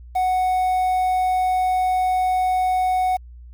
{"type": "tone with quantisation", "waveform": "triangle", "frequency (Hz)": 740, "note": "F#5", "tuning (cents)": 0, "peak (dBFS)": -15, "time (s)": [0.15, 3.17], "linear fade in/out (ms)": 10, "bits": 7, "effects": ["added 60 Hz sine -38 dBFS peak until 3.53 s"]}